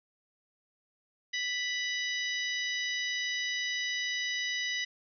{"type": "harmonic tone with a mistuned harmonic", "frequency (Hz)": 987.8, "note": "B5", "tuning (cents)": 0, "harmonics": [2, 3, 4, 5, 6], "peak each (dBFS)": [-33, -37, -39, -41, -43], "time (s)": [1.33, 4.85], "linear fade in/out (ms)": 10, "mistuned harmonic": 4, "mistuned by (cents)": -52, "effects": []}